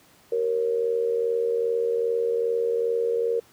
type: tone with amplitude modulation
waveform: sine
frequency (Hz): 466.2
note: A#4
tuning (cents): 0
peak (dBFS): -18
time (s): 0.32-3.4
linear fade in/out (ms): 5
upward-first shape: sine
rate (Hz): 82.5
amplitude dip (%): 70
effects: pink hiss -56 dBFS RMS until 3.52 s + high-pass 100 Hz 12 dB/octave